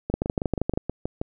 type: two click trains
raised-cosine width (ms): 2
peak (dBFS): -9 / -13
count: 9 / 8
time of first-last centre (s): 0.14-0.775 / 0.1-1.215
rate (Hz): 12.6 / 6.28
effects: none